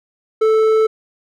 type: tone with hard clipping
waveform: sine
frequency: 438.8 Hz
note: A4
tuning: 5 cents flat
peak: -12 dBFS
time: 0.41-0.87 s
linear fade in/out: 10 ms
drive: 6 dB
effects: none